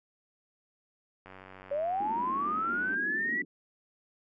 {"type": "click train", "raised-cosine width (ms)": 0.5, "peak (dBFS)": -33, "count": 160, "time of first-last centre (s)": [1.26, 2.943], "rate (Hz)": 94.5}
{"type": "linear sweep", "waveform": "sine", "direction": "up", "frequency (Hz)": [554, 1975.5], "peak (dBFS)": -28, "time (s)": [1.71, 3.42], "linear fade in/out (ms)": 5}
{"type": "band-pass noise", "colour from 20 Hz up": "white", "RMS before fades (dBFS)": -42, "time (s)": [2, 3.45], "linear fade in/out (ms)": 5, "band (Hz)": [190, 370], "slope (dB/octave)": 48}
{"effects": []}